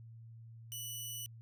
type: tone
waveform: 10% pulse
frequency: 2960 Hz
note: F#7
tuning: in tune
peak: -33 dBFS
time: 0.72-1.26 s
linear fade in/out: 0 ms
effects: added 114 Hz sine -50 dBFS peak until 1.41 s

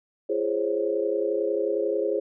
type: chord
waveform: sine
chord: Db major seventh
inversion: first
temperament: equal with one note detuned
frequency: 340.3 / 415.3 / 523.3 / 554.4 Hz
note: F4 / Ab4 / C5 / Db5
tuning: -45 / 0 / 0 / 0 cents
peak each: -30 / -26 / -28 / -31 dBFS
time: 0.29-2.2 s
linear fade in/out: 10 ms
effects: none

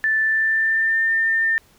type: tone with pitch glide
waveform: sine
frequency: 1760 to 1803.2 Hz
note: A6 to A6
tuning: 0 to +42 cents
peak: -16 dBFS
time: 0.04-1.58 s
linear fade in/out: 0 ms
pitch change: +42 cents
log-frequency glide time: 0.2-1.07 s
effects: pink hiss -55 dBFS RMS until 1.78 s

